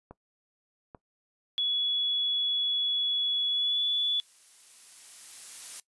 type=clicks; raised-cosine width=1 ms; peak=-30 dBFS; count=2; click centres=0.11 / 0.948 s
type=tone with pitch glide; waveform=sine; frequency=3387 to 3436 Hz; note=G#7 to A7; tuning=+33 to -42 cents; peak=-25 dBFS; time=1.58-4.2 s; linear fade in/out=0 ms; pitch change=+25 cents; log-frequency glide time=3.5-3.82 s
type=noise with exponential growth; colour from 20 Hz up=blue; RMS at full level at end=-38 dBFS; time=2.39-5.8 s; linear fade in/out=2 ms; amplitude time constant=740 ms
effects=noise-tail reverb RT60 0.1 s tail -19 dB re dry + resampled to 24000 Hz